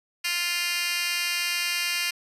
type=tone with high-pass filter; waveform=10% pulse; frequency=349.2 Hz; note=F4; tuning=in tune; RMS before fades=-27 dBFS; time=0.24-2.11 s; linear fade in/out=10 ms; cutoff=2900 Hz; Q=2.5; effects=resampled to 32000 Hz